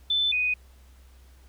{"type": "tone pair in turn", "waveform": "sine", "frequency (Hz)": [3521, 2490], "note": ["A7", "D#7"], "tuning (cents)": [0, 1], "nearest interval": "tritone", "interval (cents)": 599, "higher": "first", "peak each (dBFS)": [-21, -22], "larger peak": "first", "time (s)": [[0.1, 0.32], [0.32, 0.54]], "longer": "neither", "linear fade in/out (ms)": 5, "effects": ["added 64 Hz sine -50 dBFS peak until 1.48 s", "pink hiss -61 dBFS RMS until 1.48 s"]}